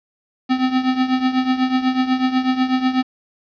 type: tone with tremolo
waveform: square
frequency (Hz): 257.5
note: C4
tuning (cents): -28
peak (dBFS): -13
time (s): 0.49-3.03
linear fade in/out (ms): 20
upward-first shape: triangle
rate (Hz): 8.1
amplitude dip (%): 80
effects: resampled to 11025 Hz + 7-bit